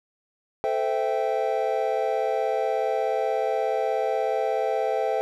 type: chord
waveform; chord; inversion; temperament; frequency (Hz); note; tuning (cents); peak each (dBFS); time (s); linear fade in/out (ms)
triangle; A minor seventh; none; equal with one note detuned; 440 / 516.6 / 659.3 / 784; A4 / C5 / E5 / G5; 0 / -22 / 0 / 0; -26; 0.64-5.21; 0
effects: none